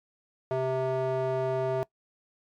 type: tone with band-pass filter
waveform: square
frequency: 130.81 Hz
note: C3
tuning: in tune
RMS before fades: -28 dBFS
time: 0.51-1.83 s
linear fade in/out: 0 ms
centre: 580 Hz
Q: 2.5
effects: noise-tail reverb RT60 0.1 s tail -22 dB re dry + MP3 96 kbps